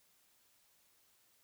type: silence
effects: white hiss -71 dBFS RMS until 1.43 s